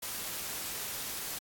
white noise, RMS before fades -38 dBFS, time 0.02-1.39 s, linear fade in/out 10 ms, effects AAC 64 kbps

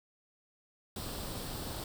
pink noise with comb filter, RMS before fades -40 dBFS, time 0.96-1.84 s, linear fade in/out 2 ms, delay 0.23 ms, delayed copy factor +0.5, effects none

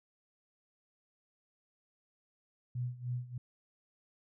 sine tone with tremolo, 123.47 Hz, B2, in tune, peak -32 dBFS, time 2.75-3.38 s, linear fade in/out 5 ms, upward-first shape sine, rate 3.3 Hz, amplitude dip 85%, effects none

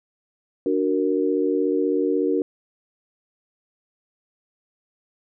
sine chord, D augmented, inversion none, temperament equal with one note detuned, 293.7 / 370 / 464.3 Hz, D4 / F#4 / A#4, 0 / 0 / -7 cents, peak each -23 dBFS, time 0.66-2.42 s, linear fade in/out 2 ms, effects none

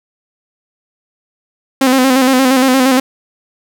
sawtooth tone with vibrato, 260.8 Hz, C4, 5 cents flat, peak -4 dBFS, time 1.81-3 s, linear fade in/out 5 ms, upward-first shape square, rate 8.6 Hz, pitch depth 48 cents each way, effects none

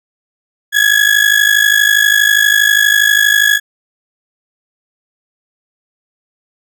35% pulse ring-modulated tone, 1680 Hz, G#6, 19 cents sharp, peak -3 dBFS, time 0.72-3.6 s, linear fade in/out 50 ms, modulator 26.2 Hz, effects none

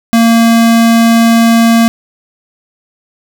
square tone, 229.7 Hz, A#3, 25 cents flat, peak -5 dBFS, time 0.13-1.88 s, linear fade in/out 0 ms, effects none

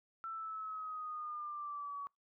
sine linear sweep, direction down, 1338 to 1127 Hz, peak -40 dBFS, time 0.24-2.07 s, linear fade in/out 0 ms, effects noise-tail reverb RT60 0.2 s tail -26 dB re dry

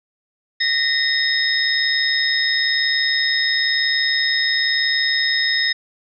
sine tone cluster, 1853 / 1994 / 3724 / 5170 Hz, A#6 / B6 / A#7 / E8, -11 / +16 / -2 / -34 cents, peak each -20 / -25 / -22 / -21 dBFS, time 0.6-5.73 s, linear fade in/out 10 ms, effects none

